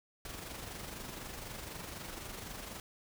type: noise with amplitude modulation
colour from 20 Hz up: pink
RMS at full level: -43 dBFS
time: 0.25-2.8 s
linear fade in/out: 2 ms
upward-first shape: sine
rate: 24 Hz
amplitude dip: 45%
effects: none